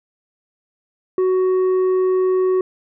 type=tone with tanh clipping; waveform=sine; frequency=372 Hz; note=F#4; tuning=9 cents sharp; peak=-15 dBFS; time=1.18-2.61 s; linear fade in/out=2 ms; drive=5 dB; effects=none